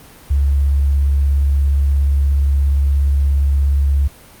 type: tone with vibrato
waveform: sine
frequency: 69.9 Hz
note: C#2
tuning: 15 cents sharp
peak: -11 dBFS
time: 0.3-4.08 s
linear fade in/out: 10 ms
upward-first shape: sine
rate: 17 Hz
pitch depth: 22 cents each way
effects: pink hiss -42 dBFS RMS until 4.4 s + Opus 32 kbps